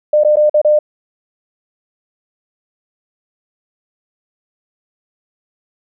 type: tone with dropouts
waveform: sine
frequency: 602 Hz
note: D5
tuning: 43 cents sharp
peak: -7 dBFS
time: 0.13-0.79 s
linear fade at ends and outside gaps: 5 ms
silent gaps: 0.236-0.247 / 0.358-0.368 / 0.496-0.542 / 0.616-0.647 s
effects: none